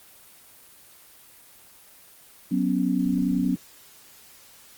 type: chord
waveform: sine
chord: F# suspended fourth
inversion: none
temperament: equal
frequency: 185 / 246.9 / 277.2 Hz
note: F#3 / B3 / C#4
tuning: 0 / 0 / 0 cents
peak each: -25 dBFS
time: 2.51-3.56 s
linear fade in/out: 10 ms
effects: white hiss -51 dBFS RMS until 4.77 s + Opus 24 kbps